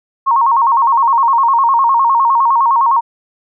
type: tone with vibrato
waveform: sine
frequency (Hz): 1005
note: B5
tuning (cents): +30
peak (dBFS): -8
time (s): 0.26-3.01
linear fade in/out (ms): 20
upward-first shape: square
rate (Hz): 9.8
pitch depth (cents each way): 130
effects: none